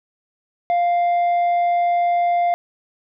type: tone with tanh clipping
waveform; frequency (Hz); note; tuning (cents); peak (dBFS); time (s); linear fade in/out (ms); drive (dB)
sine; 698.5; F5; 0; -16; 0.7-2.54; 0; 4
effects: none